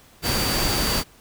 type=tone in noise; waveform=sine; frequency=4625 Hz; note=D8; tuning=27 cents flat; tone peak=-27 dBFS; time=0.22-1.04 s; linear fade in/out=50 ms; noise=pink; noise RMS=-23 dBFS; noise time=0.22-1.04 s; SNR=-7 dB; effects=pink hiss -52 dBFS RMS until 1.2 s